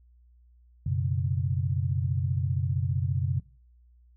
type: chord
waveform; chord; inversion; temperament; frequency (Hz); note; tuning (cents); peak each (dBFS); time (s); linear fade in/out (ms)
sine; F# suspended fourth; none; equal; 92.5 / 123.47 / 138.59; F#2 / B2 / C#3; 0 / 0 / 0; -28 / -30 / -29; 0.86-3.4; 5
effects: noise-tail reverb RT60 0.4 s tail -20 dB re dry + added 60 Hz sine -55 dBFS peak until 4.16 s